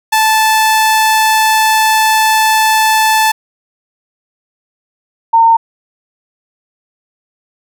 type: tone pair in turn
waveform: sawtooth / sine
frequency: 875 / 912.9 Hz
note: A5 / A#5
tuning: -10 / -36 cents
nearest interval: minor second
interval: 74 cents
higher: second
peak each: -4 dBFS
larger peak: neither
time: 0.12-3.32 / 5.33-5.57 s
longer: first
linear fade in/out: 10 ms
effects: none